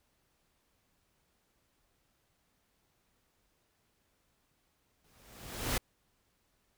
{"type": "noise with exponential growth", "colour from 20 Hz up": "pink", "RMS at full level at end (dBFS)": -30, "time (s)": [5.04, 5.78], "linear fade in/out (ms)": 5, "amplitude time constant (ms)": 160, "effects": ["pink hiss -75 dBFS RMS until 6.77 s"]}